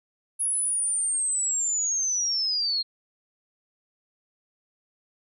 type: linear sweep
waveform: sine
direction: down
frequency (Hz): 10548 to 4186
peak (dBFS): -23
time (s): 0.39-2.83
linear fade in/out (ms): 20
effects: none